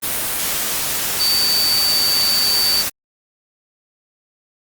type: tone in noise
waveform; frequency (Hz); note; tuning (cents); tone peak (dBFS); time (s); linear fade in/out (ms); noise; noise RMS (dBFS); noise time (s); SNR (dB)
sine; 4579; D8; -45; -15; 1.19-2.83; 20; white; -21; 0.02-2.9; +3
effects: Opus 32 kbps